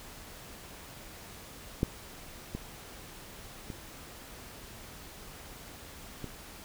clicks, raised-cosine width 3 ms, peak -13 / -22 / -27 / -25 dBFS, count 4, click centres 1.831 / 2.55 / 3.702 / 6.243 s, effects pink hiss -48 dBFS RMS until 6.64 s

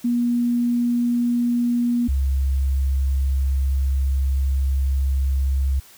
sine tone pair in turn, 240 / 67.47 Hz, B3 / C#2, -49 / -46 cents, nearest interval octave + minor seventh, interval 2197 cents, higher first, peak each -17 dBFS, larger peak neither, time 0.04-2.08 / 2.08-5.8 s, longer second, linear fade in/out 10 ms, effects white hiss -48 dBFS RMS until 5.97 s

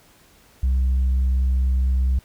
sine tone, 64.6 Hz, C2, 21 cents flat, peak -14 dBFS, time 0.63-2.19 s, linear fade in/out 5 ms, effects tanh soft clip ceiling -15 dBFS + pink hiss -54 dBFS RMS until 2.24 s

